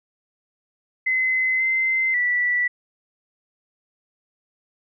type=tone with pitch steps; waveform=sine; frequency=2044 / 2070 / 1961 Hz; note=C7 / C7 / B6; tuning=-41 / -19 / -13 cents; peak=-18 dBFS; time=1.06-2.68 s; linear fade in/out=10 ms; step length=540 ms; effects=none